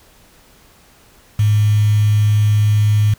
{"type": "tone with quantisation", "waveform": "sine", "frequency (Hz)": 105.5, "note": "G#2", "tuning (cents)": 28, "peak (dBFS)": -10, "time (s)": [1.39, 3.14], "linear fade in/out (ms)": 5, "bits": 5, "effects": ["pink hiss -49 dBFS RMS until 3.18 s"]}